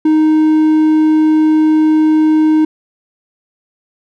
triangle tone, 311.1 Hz, D#4, in tune, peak -5 dBFS, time 0.05-2.65 s, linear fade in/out 5 ms, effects none

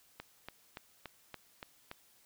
click train, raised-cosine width 0.3 ms, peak -27 dBFS, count 7, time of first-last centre 0.2-1.914 s, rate 3.5 Hz, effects white hiss -66 dBFS RMS until 2.25 s

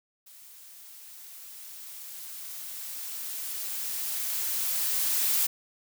blue noise with level ramp, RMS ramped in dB -51 to -25 dBFS, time 0.26-5.47 s, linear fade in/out 10 ms, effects none

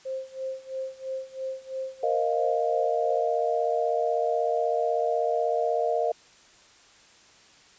sine tone with tremolo, 527 Hz, C5, 12 cents sharp, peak -28 dBFS, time 0.05-3.29 s, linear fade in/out 10 ms, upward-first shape sine, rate 3 Hz, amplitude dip 90%
sine chord, Bb suspended fourth, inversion none, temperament equal, 466.2 / 622.3 / 698.5 Hz, Bb4 / Eb5 / F5, 0 / 0 / 0 cents, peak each -27 dBFS, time 2.03-6.12 s, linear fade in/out 5 ms
effects white hiss -55 dBFS RMS until 7.78 s + resampled to 16000 Hz

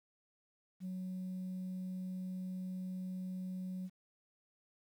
sine tone, 185 Hz, F#3, in tune, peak -37 dBFS, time 0.8-3.9 s, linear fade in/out 50 ms, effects tanh soft clip ceiling -37 dBFS + 11-bit

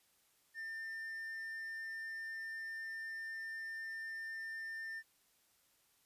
triangle tone, 1798 Hz, A6, 37 cents sharp, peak -40 dBFS, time 0.54-5.03 s, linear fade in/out 50 ms, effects white hiss -73 dBFS RMS until 6.05 s + resampled to 32000 Hz

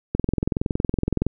click train, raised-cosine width 3 ms, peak -8 dBFS, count 25, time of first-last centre 0.15-1.266 s, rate 21.5 Hz, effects none

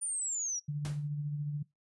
sine linear sweep, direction down, 9350 to 5588 Hz, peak -32 dBFS, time 0.01-0.6 s, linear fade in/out 20 ms
sine tone with tremolo, 146.83 Hz, D3, in tune, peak -31 dBFS, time 0.68-1.63 s, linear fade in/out 10 ms, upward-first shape sine, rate 14 Hz, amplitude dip 35%
pink noise with exponential decay, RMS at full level -40 dBFS, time 0.85-1.08 s, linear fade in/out 0 ms, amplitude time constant 48 ms
effects noise-tail reverb RT60 0.2 s tail -23 dB re dry + resampled to 24000 Hz

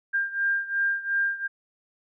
sine beating tone pair, 1597 / 1599.8 Hz, G6 / G6, +32 / +35 cents, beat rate 2.8 Hz, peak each -25 / -28 dBFS, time 0.13-1.48 s, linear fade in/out 20 ms, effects none

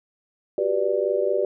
sine chord, G major seventh, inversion third, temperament just, 367.5 / 392 / 490 / 588 Hz, F#4 / G4 / B4 / D5, -12 / 0 / -14 / +2 cents, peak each -29 / -24 / -26 / -24 dBFS, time 0.58-1.45 s, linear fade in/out 2 ms, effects none

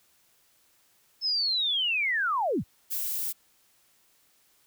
sine linear sweep, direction down, 5274 to 49 Hz, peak -24 dBFS, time 1.21-2.64 s, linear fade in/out 50 ms
violet noise, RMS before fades -31 dBFS, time 2.9-3.33 s, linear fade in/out 20 ms
effects white hiss -65 dBFS RMS until 4.66 s

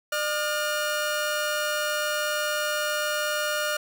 sawtooth tone pair together, 600 / 1427 Hz, D5 / F6, +37 / +37 cents, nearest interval octave + minor third, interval 1500 cents, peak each -24 dBFS, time 0.12-3.77 s, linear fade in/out 5 ms, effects none

